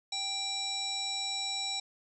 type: harmonic tone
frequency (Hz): 784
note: G5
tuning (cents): 0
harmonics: 1 / 3 / 5 / 7 / 9 / 10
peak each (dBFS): -42 / -43 / -34 / -40 / -46 / -43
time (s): 0.12-1.8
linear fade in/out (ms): 5
effects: none